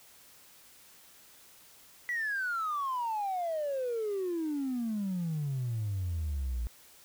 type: exponential sweep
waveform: triangle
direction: down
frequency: 1975.5 to 55.7 Hz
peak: -27 dBFS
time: 2.09-6.67 s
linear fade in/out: 0 ms
effects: tanh soft clip ceiling -27 dBFS + white hiss -57 dBFS RMS until 7.04 s